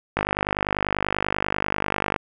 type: click train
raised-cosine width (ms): 0.5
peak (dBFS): -6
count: 101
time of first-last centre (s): 0.17-2.162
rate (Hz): 50.2
effects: none